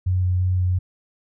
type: tone with vibrato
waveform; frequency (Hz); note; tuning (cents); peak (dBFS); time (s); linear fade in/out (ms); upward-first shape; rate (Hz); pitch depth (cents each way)
sine; 91.3; F#2; -23; -17; 0.06-0.79; 10; square; 2.9; 9
effects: none